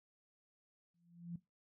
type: tone with exponential growth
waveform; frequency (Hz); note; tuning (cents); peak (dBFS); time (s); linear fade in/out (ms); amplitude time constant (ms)
sine; 171.8; F3; -28; -39; 0.94-1.36; 5; 91
effects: noise-tail reverb RT60 0.2 s tail -17 dB re dry